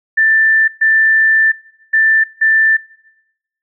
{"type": "tone bursts at uneven times", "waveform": "sine", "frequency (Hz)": 1773, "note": "A6", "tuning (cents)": 13, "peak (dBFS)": -8, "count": 4, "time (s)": [[0.17, 0.68], [0.81, 1.52], [1.93, 2.24], [2.41, 2.77]], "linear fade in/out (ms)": 10, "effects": ["noise-tail reverb RT60 0.9 s tail -21 dB re dry"]}